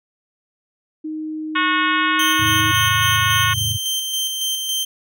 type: tone with pitch glide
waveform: sine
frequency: 311.2 to 315.9 Hz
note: D#4 to D#4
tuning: 0 to +26 cents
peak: -24 dBFS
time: 1.04-2.72 s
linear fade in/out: 10 ms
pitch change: +26 cents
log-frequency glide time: 1.78-2.52 s
type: harmonic tone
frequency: 365 Hz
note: F#4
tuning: 24 cents flat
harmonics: 3 / 4 / 5 / 6 / 7 / 8 / 9 / 10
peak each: -20 / -21 / -24 / -26 / -27 / -27 / -29 / -33 dBFS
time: 1.55-3.54 s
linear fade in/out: 10 ms
type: tone with tremolo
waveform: sawtooth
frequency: 3132 Hz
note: G7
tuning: 2 cents flat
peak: -16 dBFS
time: 2.19-4.85 s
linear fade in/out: 5 ms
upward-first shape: square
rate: 3.6 Hz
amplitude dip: 35%
type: chord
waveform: sine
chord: F augmented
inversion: none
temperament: equal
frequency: 87.31 / 110 / 138.59 Hz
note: F2 / A2 / C#3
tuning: 0 / 0 / 0 cents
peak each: -29 / -24 / -30 dBFS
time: 2.39-3.78 s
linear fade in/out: 10 ms
effects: none